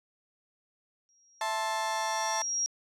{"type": "tone with exponential growth", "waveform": "sine", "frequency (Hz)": 5640, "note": "F8", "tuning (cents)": 16, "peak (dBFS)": -25, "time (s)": [1.09, 2.66], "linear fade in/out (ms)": 0, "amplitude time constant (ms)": 340}
{"type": "chord", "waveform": "35% pulse", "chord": "A minor", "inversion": "second", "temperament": "just", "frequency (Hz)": [660, 880, 1056], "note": ["E5", "A5", "C6"], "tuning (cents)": [2, 0, 16], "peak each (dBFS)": [-35, -29, -35], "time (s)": [1.41, 2.42], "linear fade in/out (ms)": 2}
{"effects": ["low-pass 9000 Hz 12 dB/octave"]}